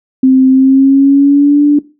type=tone with pitch glide; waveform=sine; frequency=261.6 to 291.9 Hz; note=C4 to D4; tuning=0 to -10 cents; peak=-3 dBFS; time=0.23-1.79 s; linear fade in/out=5 ms; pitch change=+190 cents; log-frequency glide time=0.5-1.64 s; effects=noise-tail reverb RT60 0.3 s tail -19 dB re dry